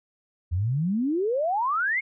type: exponential sweep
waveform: sine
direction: up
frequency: 81 to 2219 Hz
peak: -22 dBFS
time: 0.51-2.01 s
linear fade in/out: 20 ms
effects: none